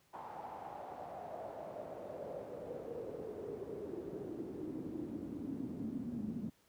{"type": "noise with band-pass filter sweep", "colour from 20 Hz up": "brown", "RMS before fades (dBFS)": -44, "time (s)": [0.13, 6.5], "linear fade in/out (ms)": 10, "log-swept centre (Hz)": [890, 220], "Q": 5.1, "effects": ["pink hiss -71 dBFS RMS until 6.68 s", "high-pass 80 Hz 12 dB/octave"]}